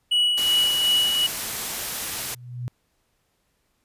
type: tone with tremolo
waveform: triangle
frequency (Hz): 2932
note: F#7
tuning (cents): -16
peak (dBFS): -15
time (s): 0.11-1.27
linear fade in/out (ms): 10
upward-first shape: sine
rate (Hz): 2.7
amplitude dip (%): 40
type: noise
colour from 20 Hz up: white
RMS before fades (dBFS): -29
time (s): 0.37-2.35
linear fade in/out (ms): 10
type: tone with exponential growth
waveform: sine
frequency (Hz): 122.7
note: B2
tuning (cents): -11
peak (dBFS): -25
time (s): 1.94-2.68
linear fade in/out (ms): 0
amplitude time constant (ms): 160
effects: pink hiss -70 dBFS RMS until 3.84 s + resampled to 32000 Hz